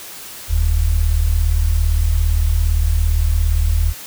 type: tone pair together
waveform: sine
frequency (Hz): 40.47 / 78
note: E1 / D#2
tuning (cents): -31 / +5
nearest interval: major seventh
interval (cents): 1136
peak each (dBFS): -15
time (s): 0.48-3.94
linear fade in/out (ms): 50
effects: white hiss -34 dBFS RMS until 4.06 s